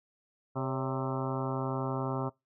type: harmonic tone with a mistuned harmonic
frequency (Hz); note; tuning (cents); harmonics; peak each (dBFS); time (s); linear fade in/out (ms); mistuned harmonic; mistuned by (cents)
131.5; C3; +9; 1 / 2 / 3 / 4 / 5 / 6 / 7 / 8 / 9 / 10; -34 / -37 / -39 / -40 / -41 / -42 / -42 / -43 / -44 / -44; 0.55-2.3; 20; 4; +73
effects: noise-tail reverb RT60 0.2 s tail -23 dB re dry